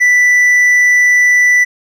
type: tone with hard clipping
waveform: sine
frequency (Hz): 1976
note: B6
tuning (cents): 0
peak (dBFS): -7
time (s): 0-1.65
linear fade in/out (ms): 20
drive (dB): 3
effects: none